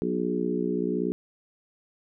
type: harmonic tone with a mistuned harmonic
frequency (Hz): 61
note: B1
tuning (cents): -21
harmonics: 3 / 4 / 5 / 6 / 7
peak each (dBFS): -31 / -31 / -31 / -31 / -31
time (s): 0.02-1.12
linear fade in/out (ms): 0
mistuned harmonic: 7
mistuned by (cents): -20
effects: none